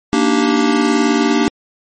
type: chord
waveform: square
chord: Eb major seventh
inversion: second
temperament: just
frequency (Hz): 233.3 / 291.7 / 311.1 / 388.9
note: Bb3 / D4 / Eb4 / G4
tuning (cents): +2 / -12 / 0 / -14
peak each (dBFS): -17 / -16 / -22 / -19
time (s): 0.13-1.48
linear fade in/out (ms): 0
effects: MP3 32 kbps